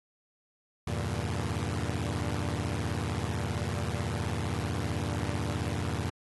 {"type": "chord", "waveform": "sawtooth", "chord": "E half-diminished seventh", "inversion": "none", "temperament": "equal", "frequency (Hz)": [82.41, 98, 116.54, 146.83], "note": ["E2", "G2", "Bb2", "D3"], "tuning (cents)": [0, 0, 0, 0], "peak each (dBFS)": [-31, -31, -31, -34], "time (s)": [0.87, 6.1], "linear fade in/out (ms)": 5, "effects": ["AAC 32 kbps"]}